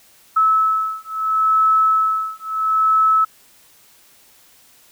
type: beating tone pair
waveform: sine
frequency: 1300 / 1300.74 Hz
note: E6 / E6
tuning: -24 / -23 cents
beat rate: 0.74 Hz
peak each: -17 dBFS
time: 0.36-3.25 s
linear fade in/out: 10 ms
effects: white hiss -51 dBFS RMS until 4.91 s